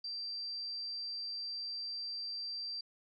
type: tone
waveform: sine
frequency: 4699 Hz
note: D8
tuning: in tune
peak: -38 dBFS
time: 0.04-2.81 s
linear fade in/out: 5 ms
effects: none